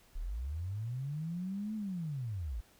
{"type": "linear two-way sweep", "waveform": "sine", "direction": "up then down", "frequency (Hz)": [31.24, 220, 47.88], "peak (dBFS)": -35, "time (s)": [0.15, 2.61], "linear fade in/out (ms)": 10, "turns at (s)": 1.75, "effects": ["pink hiss -64 dBFS RMS until 2.79 s"]}